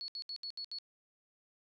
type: tone bursts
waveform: sine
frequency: 4388 Hz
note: C#8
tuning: 18 cents flat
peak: -39 dBFS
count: 6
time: 0.01-0.786 s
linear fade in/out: 0 ms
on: 71 ms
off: 70 ms
effects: none